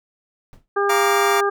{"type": "noise with exponential decay", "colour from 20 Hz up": "brown", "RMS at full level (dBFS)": -36, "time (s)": [0.53, 0.68], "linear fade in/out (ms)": 0, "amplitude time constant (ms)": 31}
{"type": "harmonic tone", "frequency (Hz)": 401.9, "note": "G4", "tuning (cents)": 43, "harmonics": [1, 2, 3, 4], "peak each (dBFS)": [-19, -25, -22, -26], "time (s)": [0.76, 1.5], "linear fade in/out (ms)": 10}
{"type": "chord", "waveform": "25% pulse", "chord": "Bb major", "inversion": "second", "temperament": "just", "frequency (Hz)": [699.2, 932.3, 1165.4], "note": ["F5", "Bb5", "D6"], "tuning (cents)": [2, 0, -14], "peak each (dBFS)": -20, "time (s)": [0.89, 1.41], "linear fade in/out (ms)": 10}
{"effects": []}